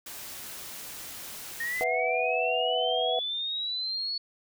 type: noise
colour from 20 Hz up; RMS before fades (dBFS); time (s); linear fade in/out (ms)
white; -41; 0.06-1.84; 5
type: linear sweep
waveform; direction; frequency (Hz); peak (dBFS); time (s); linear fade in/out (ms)
sine; up; 1834 to 4422; -29; 1.6-4.18; 5
type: chord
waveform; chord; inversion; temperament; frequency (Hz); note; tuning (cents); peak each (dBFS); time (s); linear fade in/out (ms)
sine; B suspended fourth; none; equal; 493.9 / 659.3 / 740; B4 / E5 / F#5; 0 / 0 / 0; -30; 1.81-3.19; 0
effects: none